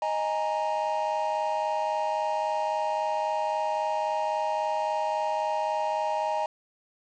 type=chord; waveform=triangle; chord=D# suspended fourth; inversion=none; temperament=just; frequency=622.3 / 829.7 / 933.4 Hz; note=D#5 / G#5 / A#5; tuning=0 / -2 / +2 cents; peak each=-28 dBFS; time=0.02-6.46 s; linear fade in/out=2 ms; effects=resampled to 16000 Hz + 8-bit